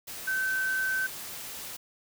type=tone in noise; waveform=sine; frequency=1538 Hz; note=G6; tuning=33 cents flat; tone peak=-26 dBFS; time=0.27-1.07 s; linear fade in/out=10 ms; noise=white; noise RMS=-40 dBFS; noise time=0.07-1.77 s; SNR=+11 dB; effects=none